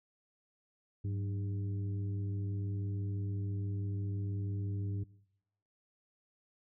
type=harmonic tone with a mistuned harmonic; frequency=100.6 Hz; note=G2; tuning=45 cents sharp; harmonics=1 / 2 / 3 / 4; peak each=-33 / -46 / -47 / -53 dBFS; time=1.04-5.04 s; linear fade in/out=10 ms; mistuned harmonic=2; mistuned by=-130 cents; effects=noise-tail reverb RT60 0.9 s tail -24 dB re dry